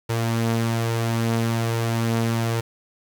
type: tone pair together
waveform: sawtooth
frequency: 115.05 / 228.9 Hz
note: A#2 / A#3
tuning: -22 / -31 cents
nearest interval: octave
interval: 1191 cents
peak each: -17 / -26 dBFS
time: 0.09-2.61 s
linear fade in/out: 10 ms
effects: 8-bit